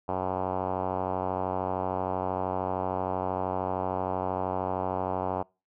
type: tone with low-pass filter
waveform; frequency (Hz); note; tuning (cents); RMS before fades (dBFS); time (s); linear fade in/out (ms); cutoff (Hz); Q
5% pulse; 93; F#2; +9; -30; 0.08-5.43; 10; 850; 2.2
effects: noise-tail reverb RT60 0.3 s tail -26 dB re dry